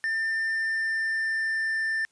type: tone with pitch glide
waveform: triangle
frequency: 1794 to 1783.7 Hz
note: A6 to A6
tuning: +33 to +23 cents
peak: -23 dBFS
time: 0.04-2.05 s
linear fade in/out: 0 ms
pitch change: -10 cents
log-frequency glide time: 0.47-1.76 s
effects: white hiss -67 dBFS RMS until 2.11 s + resampled to 22050 Hz